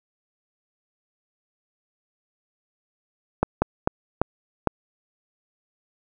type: slowing click train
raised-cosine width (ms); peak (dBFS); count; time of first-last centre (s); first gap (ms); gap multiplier
1; -4; 5; 3.43-4.673; 190; 1.34
effects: none